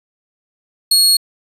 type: tone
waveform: sawtooth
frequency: 4320 Hz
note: C#8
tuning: 45 cents flat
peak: -6 dBFS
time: 0.91-1.17 s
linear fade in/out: 5 ms
effects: resampled to 32000 Hz